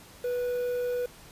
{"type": "tone with quantisation", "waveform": "triangle", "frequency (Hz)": 490.7, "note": "B4", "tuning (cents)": -11, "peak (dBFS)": -25, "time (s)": [0.24, 1.06], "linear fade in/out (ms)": 5, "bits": 8, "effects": ["pink hiss -51 dBFS RMS until 1.31 s", "resampled to 32000 Hz"]}